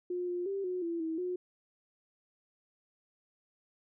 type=tone with pitch steps; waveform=sine; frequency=357.3 / 353.9 / 393 / 363.9 / 337.2 / 322.6 / 361.2 Hz; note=F4 / F4 / G4 / F#4 / E4 / E4 / F#4; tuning=+40 / +23 / +4 / -29 / +39 / -37 / -42 cents; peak=-32 dBFS; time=0.1-1.36 s; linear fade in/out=5 ms; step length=180 ms; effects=none